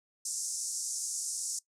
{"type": "band-pass noise", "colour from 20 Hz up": "pink", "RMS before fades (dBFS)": -36, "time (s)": [0.25, 1.59], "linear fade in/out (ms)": 5, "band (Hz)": [5600, 9800], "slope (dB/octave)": 48, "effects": ["noise-tail reverb RT60 0.1 s tail -19 dB re dry"]}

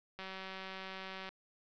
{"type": "click train", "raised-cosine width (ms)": 0.3, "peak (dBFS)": -29, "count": 210, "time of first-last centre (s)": [0.19, 1.29], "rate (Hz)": 190, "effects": ["resampled to 16000 Hz", "11-bit"]}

